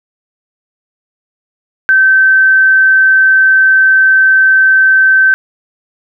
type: tone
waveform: sine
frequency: 1545 Hz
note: G6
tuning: 26 cents flat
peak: -4 dBFS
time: 1.89-5.34 s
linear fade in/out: 0 ms
effects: none